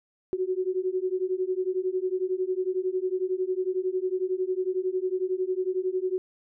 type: beating tone pair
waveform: sine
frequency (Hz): 365.7 / 376.7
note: F#4 / F#4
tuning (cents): -20 / +31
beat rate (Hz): 11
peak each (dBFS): -28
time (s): 0.33-6.18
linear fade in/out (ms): 0
effects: none